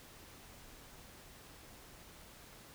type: silence
effects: pink hiss -56 dBFS RMS until 2.74 s